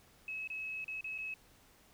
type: tone with dropouts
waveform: sine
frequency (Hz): 2575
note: E7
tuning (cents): -41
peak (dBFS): -38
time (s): 0.28-1.34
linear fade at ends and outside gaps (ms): 2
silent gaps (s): 0.475-0.501 / 0.844-0.88 / 1.009-1.043 / 1.18-1.185
effects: pink hiss -64 dBFS RMS until 1.93 s